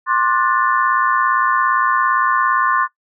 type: chord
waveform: sine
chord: D dominant seventh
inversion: third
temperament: just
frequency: 1057.2 / 1174.7 / 1468.3 / 1762 Hz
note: C6 / D6 / F#6 / A6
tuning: +18 / 0 / -14 / +2 cents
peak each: -16 / -20 / -22 / -21 dBFS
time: 0.06-2.88 s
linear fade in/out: 50 ms
effects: noise-tail reverb RT60 0.1 s tail -17 dB re dry